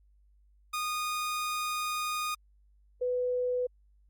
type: tone pair in turn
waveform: sawtooth / sine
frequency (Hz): 1231 / 497.1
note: D#6 / B4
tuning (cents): -19 / +11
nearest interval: octave + major third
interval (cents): 1570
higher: first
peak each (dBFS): -27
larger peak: neither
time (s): 0.73-2.35 / 3.01-3.67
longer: first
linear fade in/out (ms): 10
effects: added 50 Hz sine -60 dBFS peak until 4.09 s + Opus 48 kbps